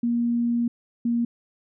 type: tone pair in turn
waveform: sine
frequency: 236.7 / 235.7 Hz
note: A#3 / A#3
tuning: +27 / +19 cents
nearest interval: unison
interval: 8 cents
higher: first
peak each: -20 dBFS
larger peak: neither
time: 0.03-0.68 / 1.05-1.25 s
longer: first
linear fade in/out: 5 ms
effects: none